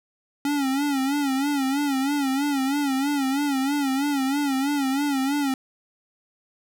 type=tone with vibrato; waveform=square; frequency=277.2 Hz; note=C#4; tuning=in tune; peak=-22 dBFS; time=0.45-5.54 s; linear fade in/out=2 ms; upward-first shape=sine; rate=3.1 Hz; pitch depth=91 cents each way; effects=none